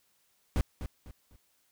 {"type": "noise with echo", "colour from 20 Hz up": "brown", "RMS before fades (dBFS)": -26, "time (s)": [0.56, 0.61], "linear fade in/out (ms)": 0, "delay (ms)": 250, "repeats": 3, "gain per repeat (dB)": -10, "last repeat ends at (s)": 1.36, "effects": ["white hiss -71 dBFS RMS until 1.71 s"]}